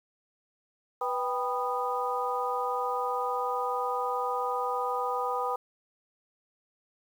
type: harmonic tone with a mistuned harmonic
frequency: 246.9 Hz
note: B3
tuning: in tune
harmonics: 2 / 3 / 4 / 5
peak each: -33 / -33 / -33 / -33 dBFS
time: 1.01-5.56 s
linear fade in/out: 5 ms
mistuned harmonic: 3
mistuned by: +100 cents
effects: 9-bit